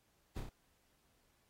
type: noise with echo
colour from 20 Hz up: brown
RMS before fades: -40 dBFS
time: 0.36-0.4 s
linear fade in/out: 5 ms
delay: 31 ms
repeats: 3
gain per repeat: -3 dB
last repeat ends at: 0.493 s
effects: pink hiss -75 dBFS RMS until 1.49 s + AAC 48 kbps